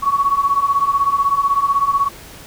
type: beating tone pair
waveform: sine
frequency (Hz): 1108.7 / 1124.7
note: C#6 / C#6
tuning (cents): 0 / +25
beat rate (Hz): 16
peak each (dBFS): -18 / -15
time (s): 0.02-2.09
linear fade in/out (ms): 20
effects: pink hiss -38 dBFS RMS until 2.46 s